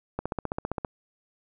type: click train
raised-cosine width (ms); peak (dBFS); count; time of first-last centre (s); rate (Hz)
1; -15; 11; 0.19-0.848; 15.2
effects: none